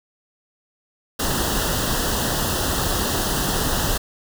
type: band-stop noise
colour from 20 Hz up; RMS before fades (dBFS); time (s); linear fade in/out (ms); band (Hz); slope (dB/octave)
pink; -22; 1.19-3.98; 10; 1900 to 2700; 96
effects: none